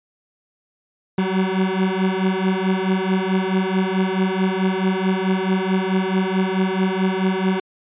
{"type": "beating tone pair", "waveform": "30% pulse", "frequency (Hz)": [186.5, 191.1], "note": ["F#3", "G3"], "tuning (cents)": [14, -44], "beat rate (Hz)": 4.6, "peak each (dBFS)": -18, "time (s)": [1.18, 7.6], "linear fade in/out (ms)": 5, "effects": ["resampled to 8000 Hz"]}